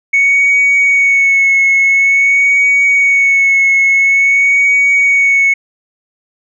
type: tone with vibrato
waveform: sine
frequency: 2217 Hz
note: C#7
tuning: in tune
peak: -5 dBFS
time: 0.13-5.54 s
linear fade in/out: 10 ms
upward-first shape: sine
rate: 0.48 Hz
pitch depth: 25 cents each way
effects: tanh soft clip ceiling -4 dBFS